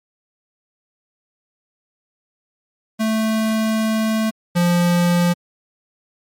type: tone pair in turn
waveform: square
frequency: 220 / 174.61 Hz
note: A3 / F3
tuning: 0 / 0 cents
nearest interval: major third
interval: 400 cents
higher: first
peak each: -17 / -14 dBFS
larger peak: second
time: 2.99-4.31 / 4.55-5.34 s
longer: first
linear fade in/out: 20 ms
effects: MP3 64 kbps